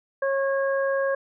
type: harmonic tone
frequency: 546 Hz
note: C#5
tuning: 26 cents flat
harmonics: 1 / 2 / 3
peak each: -22 / -32 / -30 dBFS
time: 0.22-1.15 s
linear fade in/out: 5 ms
effects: none